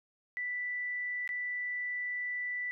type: tone with dropouts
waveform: sine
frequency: 1975.5 Hz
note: B6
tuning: in tune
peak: -33 dBFS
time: 0.37-2.71 s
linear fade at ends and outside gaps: 0 ms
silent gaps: 1.276-1.291 s
effects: none